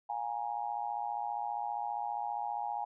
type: tone with amplitude modulation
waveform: sine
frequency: 826 Hz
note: G#5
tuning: 10 cents flat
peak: -29 dBFS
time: 0.09-2.85 s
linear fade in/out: 10 ms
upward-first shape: sine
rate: 115 Hz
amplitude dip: 100%
effects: none